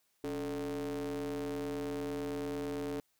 square ring-modulated tone, 78.9 Hz, D#2, 25 cents sharp, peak -33 dBFS, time 0.24-3 s, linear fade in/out 0 ms, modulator 360 Hz, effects white hiss -75 dBFS RMS until 3.19 s

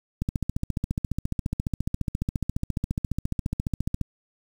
click train, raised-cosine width 5 ms, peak -13 dBFS, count 56, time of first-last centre 0.22-4.013 s, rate 14.5 Hz, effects 7-bit

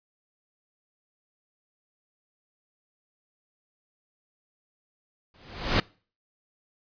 pink noise with exponential growth, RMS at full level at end -19 dBFS, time 5.34-5.8 s, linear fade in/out 2 ms, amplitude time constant 99 ms, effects noise-tail reverb RT60 0.4 s tail -24 dB re dry + resampled to 11025 Hz

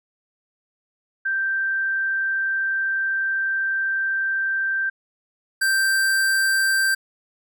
sine / square tone pair in turn, 1568 / 1568 Hz, G6 / G6, 0 / 0 cents, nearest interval unison, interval 0 cents, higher neither, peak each -20 / -18 dBFS, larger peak second, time 1.25-4.9 / 5.61-6.95 s, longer first, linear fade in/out 10 ms, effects none

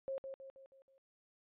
sine tone with echo, 538 Hz, C5, 48 cents sharp, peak -37 dBFS, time 0.08-0.18 s, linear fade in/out 0 ms, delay 160 ms, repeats 5, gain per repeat -6 dB, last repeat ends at 0.98 s, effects resampled to 8000 Hz

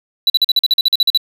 triangle tone bursts, 3951 Hz, B7, in tune, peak -7 dBFS, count 13, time 0.27-1.175 s, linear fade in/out 2 ms, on 29 ms, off 44 ms, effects none

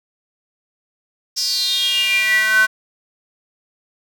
square tone with high-pass filter sweep, 217 Hz, A3, 24 cents flat, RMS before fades -17 dBFS, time 1.36-2.67 s, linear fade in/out 20 ms, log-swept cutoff 5400 to 1400 Hz, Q 8.7, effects none

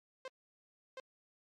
sawtooth tone with echo, 523.3 Hz, C5, in tune, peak -38 dBFS, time 0.25-0.28 s, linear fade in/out 2 ms, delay 720 ms, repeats 1, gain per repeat -2 dB, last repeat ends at 1 s, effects low-pass 5000 Hz 12 dB/octave + MP3 64 kbps

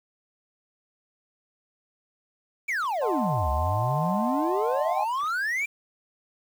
triangle exponential two-way sweep, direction down then up, 2402 to 67.5 to 2402 Hz, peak -23 dBFS, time 2.68-5.66 s, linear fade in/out 10 ms, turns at 3.5 s
sine chord, D# diminished seventh, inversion none, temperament equal, 622.3 / 740 / 880 / 1046.5 Hz, D#5 / F#5 / A5 / C6, 0 / 0 / 0 / 0 cents, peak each -31 dBFS, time 3.01-5.05 s, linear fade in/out 20 ms
effects 8-bit

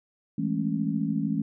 sine chord, A major seventh, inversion second, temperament just, 165 / 206.2 / 220 / 275 Hz, E3 / G#3 / A3 / C#4, +2 / -12 / 0 / -14 cents, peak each -30 dBFS, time 0.38-1.42 s, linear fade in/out 5 ms, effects none

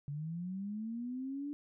sine linear sweep, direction up, 140 to 293.7 Hz, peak -37 dBFS, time 0.08-1.53 s, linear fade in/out 0 ms, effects none

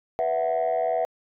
sine chord, B suspended fourth, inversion none, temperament just, 493.9 / 658.5 / 740.8 Hz, B4 / E5 / F#5, 0 / -2 / +2 cents, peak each -27 / -23 / -25 dBFS, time 0.19-1.05 s, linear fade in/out 0 ms, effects tanh soft clip ceiling -17 dBFS

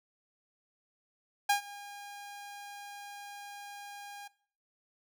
sawtooth tone with ADSR envelope, 812 Hz, G#5, 39 cents flat, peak -19 dBFS, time 1.49-4.28 s, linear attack 8 ms, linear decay 110 ms, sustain -21 dB, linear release 9 ms, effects noise-tail reverb RT60 0.5 s tail -20 dB re dry

